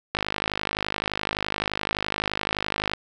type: click train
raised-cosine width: 0.3 ms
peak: -8 dBFS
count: 145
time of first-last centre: 0.15-2.935 s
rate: 51.7 Hz
effects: none